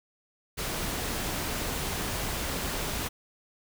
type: noise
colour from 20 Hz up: pink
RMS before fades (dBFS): -32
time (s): 0.57-3.09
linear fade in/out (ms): 20
effects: none